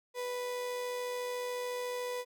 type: tone with amplitude modulation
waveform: 35% pulse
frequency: 493.9 Hz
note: B4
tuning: in tune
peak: -32 dBFS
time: 0.14-2.25 s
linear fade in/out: 50 ms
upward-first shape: sine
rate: 93.9 Hz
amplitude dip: 25%
effects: none